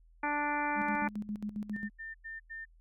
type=harmonic tone; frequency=293.7 Hz; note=D4; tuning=in tune; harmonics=1 / 2 / 3 / 4 / 5 / 6 / 7 / 8; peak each=-38 / -43 / -33 / -41 / -38 / -40 / -42 / -41 dBFS; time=0.23-1.08 s; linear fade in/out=5 ms
type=tone with tremolo; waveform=sine; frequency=209.1 Hz; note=G#3; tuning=12 cents sharp; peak=-33 dBFS; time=0.75-1.9 s; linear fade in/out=50 ms; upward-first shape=square; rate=7.4 Hz; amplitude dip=75%
type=tone bursts; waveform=sine; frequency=1800 Hz; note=A6; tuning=39 cents sharp; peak=-40 dBFS; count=4; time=1.73-2.655 s; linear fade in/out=20 ms; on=160 ms; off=95 ms
effects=added 41 Hz sine -58 dBFS peak until 2.8 s